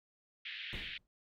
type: band-pass noise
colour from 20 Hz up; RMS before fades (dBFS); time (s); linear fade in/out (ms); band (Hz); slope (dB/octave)
white; -44; 0.45-0.98; 5; 1700 to 3600; 48
type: noise with exponential decay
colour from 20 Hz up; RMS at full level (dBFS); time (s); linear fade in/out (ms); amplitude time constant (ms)
brown; -39; 0.73-1.07; 0; 72
effects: MP3 96 kbps